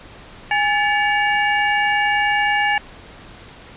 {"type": "tone cluster", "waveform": "sine", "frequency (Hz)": [825, 1734, 2265, 2818], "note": ["G#5", "A6", "C#7", "F7"], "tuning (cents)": [-12, -26, 37, 15], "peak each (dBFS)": [-19, -19, -23, -26], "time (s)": [0.51, 2.78], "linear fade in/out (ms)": 2, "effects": ["pink hiss -41 dBFS RMS until 3.76 s", "resampled to 8000 Hz"]}